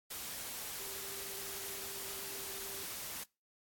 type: tone in noise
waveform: sine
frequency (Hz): 392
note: G4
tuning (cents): 0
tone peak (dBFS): -53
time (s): 0.79-2.84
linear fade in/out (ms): 10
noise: white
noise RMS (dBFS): -43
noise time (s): 0.1-3.24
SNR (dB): -13
effects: noise-tail reverb RT60 0.3 s tail -26 dB re dry + AAC 64 kbps